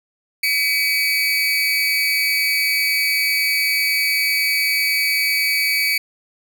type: tone with amplitude modulation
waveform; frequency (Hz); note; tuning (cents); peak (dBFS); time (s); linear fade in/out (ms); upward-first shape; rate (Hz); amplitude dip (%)
30% pulse; 2272; C#7; +42; -11; 0.43-5.98; 5; sine; 250; 65
effects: none